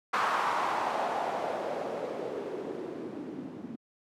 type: noise with low-pass filter sweep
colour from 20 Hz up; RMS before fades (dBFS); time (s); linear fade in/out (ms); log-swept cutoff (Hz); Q
blue; -33; 0.13-3.76; 10; 1200 to 240; 2.8
effects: high-pass 150 Hz 12 dB/octave